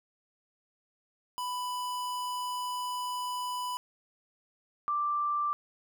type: tone pair in turn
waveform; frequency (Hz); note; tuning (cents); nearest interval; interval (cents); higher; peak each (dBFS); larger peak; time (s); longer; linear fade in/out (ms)
square / sine; 993 / 1177.1; B5 / D6; +9 / +4; minor third; 295; second; -33 / -27; second; 1.38-3.77 / 4.88-5.53; first; 0
effects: none